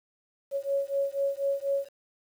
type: beating tone pair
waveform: sine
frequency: 553 / 557.1 Hz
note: C#5 / C#5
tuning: -4 / +9 cents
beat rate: 4.1 Hz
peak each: -29 dBFS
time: 0.51-1.89 s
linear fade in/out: 50 ms
effects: 9-bit